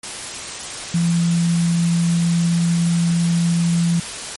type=tone in noise; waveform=sine; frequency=170 Hz; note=F3; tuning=46 cents flat; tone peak=-14 dBFS; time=0.94-4 s; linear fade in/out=5 ms; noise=white; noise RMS=-29 dBFS; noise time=0.03-4.36 s; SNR=+12 dB; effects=MP3 48 kbps